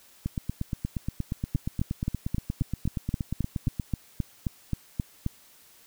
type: two click trains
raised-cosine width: 5 ms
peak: -14 / -16 dBFS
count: 15 / 31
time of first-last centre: 1.55-5.264 / 0.26-3.798 s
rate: 3.77 / 8.48 Hz
effects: white hiss -56 dBFS RMS until 5.86 s